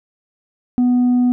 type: tone with tanh clipping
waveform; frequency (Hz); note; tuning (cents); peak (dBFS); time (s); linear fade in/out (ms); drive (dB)
sine; 247.1; B3; +1; -12; 0.78-1.32; 0; 2
effects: none

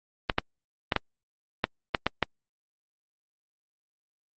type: clicks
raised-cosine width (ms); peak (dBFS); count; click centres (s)
0.3; -5; 8; 0.298 / 0.384 / 0.922 / 0.963 / 1.641 / 1.948 / 2.066 / 2.227
effects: low-pass 4000 Hz 12 dB/octave + Opus 24 kbps

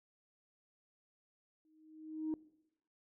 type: tone with exponential growth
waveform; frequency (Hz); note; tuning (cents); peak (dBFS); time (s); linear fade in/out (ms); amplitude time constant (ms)
sine; 313.1; D#4; +11; -31; 1.65-2.34; 1; 150
effects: noise-tail reverb RT60 0.9 s tail -22 dB re dry + tanh soft clip ceiling -31 dBFS

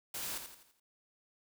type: noise with echo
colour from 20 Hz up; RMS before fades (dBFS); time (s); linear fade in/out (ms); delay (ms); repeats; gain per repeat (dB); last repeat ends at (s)
white; -40; 0.14-0.38; 5; 84; 5; -7; 0.8
effects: none

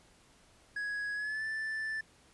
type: tone with pitch glide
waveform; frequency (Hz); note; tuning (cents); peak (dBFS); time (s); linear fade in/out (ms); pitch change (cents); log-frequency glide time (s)
triangle; 1668 to 1761.1; G#6 to A6; +7 to +1; -32; 0.76-2.01; 5; +94; 1.14-1.44
effects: pink hiss -63 dBFS RMS until 2.33 s + resampled to 24000 Hz

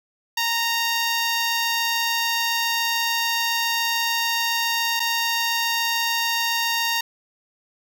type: tone with dropouts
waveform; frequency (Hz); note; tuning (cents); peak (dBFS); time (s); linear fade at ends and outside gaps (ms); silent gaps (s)
10% pulse; 927; A#5; -10; -12; 0.37-7.01; 5; 4.996-5.001
effects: none

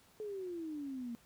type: exponential sweep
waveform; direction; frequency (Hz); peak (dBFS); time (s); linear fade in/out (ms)
sine; down; 433.9 to 230; -39; 0.2-1.15; 0
effects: pink hiss -65 dBFS RMS until 1.25 s + high-pass 60 Hz 12 dB/octave

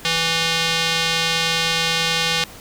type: tone with band-pass filter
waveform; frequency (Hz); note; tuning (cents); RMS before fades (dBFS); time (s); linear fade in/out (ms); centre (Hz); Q
square; 164.81; E3; 0; -20; 0.05-2.44; 0; 3600; 1.4
effects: pink hiss -40 dBFS RMS until 2.6 s

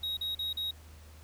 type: tone bursts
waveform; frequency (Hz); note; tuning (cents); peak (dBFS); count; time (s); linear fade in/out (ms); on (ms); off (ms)
triangle; 3792; A#7; +29; -30; 4; 0.03-0.71; 5; 140; 40
effects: added 77 Hz sine -50 dBFS peak until 1.23 s + pink hiss -58 dBFS RMS until 1.23 s

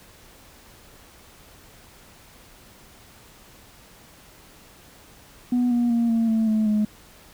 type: tone with pitch steps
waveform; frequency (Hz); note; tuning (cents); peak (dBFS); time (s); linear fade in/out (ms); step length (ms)
sine; 245.8 / 239.8 / 233.9 / 228.2 / 222.6 / 217.1 / 211.8; B3 / A#3 / A#3 / A#3 / A3 / A3 / G#3; -8 / +49 / +6 / -37 / +20 / -23 / +34; -16; 5.52-6.85; 5; 190
effects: tanh soft clip ceiling -16 dBFS + pink hiss -50 dBFS RMS until 7.33 s

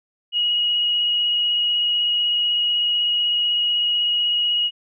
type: tone with vibrato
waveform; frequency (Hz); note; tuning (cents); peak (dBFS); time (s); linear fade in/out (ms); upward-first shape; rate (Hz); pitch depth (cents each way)
sine; 2895; F#7; -38; -17; 0.32-4.71; 50; triangle; 16; 14
effects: none

